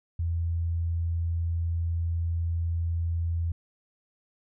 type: tone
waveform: sine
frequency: 84 Hz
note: E2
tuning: 33 cents sharp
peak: -25 dBFS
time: 0.19-3.52 s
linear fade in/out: 5 ms
effects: none